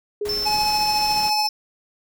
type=tone with exponential decay; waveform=sine; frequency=415.3 Hz; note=G#4; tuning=in tune; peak=-21 dBFS; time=0.21-0.86 s; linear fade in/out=5 ms; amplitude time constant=140 ms
type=noise; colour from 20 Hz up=pink; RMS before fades=-35 dBFS; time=0.25-1.3 s; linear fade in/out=5 ms
type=tone; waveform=triangle; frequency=5310 Hz; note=E8; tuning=12 cents sharp; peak=-21 dBFS; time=0.29-1.49 s; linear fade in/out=2 ms
type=tone with tremolo; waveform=square; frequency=848 Hz; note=G#5; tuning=36 cents sharp; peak=-19 dBFS; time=0.45-1.48 s; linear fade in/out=20 ms; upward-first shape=triangle; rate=14 Hz; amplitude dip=40%
effects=none